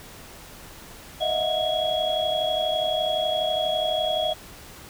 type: tone cluster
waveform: sine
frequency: 621 / 653 / 726 / 3325 Hz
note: D#5 / E5 / F#5 / G#7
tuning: -3 / -17 / -33 / +1 cents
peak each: -26 / -29 / -28 / -27 dBFS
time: 1.2-4.34 s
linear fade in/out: 20 ms
effects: pink hiss -44 dBFS RMS until 4.89 s